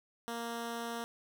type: tone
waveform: 10% pulse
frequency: 233.1 Hz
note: A#3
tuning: in tune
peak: -29 dBFS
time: 0.28-1.04 s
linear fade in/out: 0 ms
effects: none

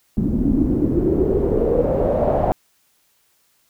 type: noise with low-pass filter sweep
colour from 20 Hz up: pink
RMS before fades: -18 dBFS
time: 0.17-2.52 s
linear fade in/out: 0 ms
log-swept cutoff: 230 to 700 Hz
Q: 5.2
effects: white hiss -62 dBFS RMS until 3.69 s

